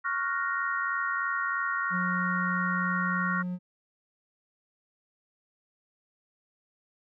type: chord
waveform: sine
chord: Gb major seventh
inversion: second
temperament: equal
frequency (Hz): 1108.7 / 1396.9 / 1480 / 1864.7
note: Db6 / F6 / Gb6 / Bb6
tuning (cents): 0 / 0 / 0 / 0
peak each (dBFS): -32 / -31 / -36 / -33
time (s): 0.04-3.43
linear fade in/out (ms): 20
type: tone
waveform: triangle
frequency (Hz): 180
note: F#3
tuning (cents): -47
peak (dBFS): -28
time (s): 1.9-3.59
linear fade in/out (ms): 50
effects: none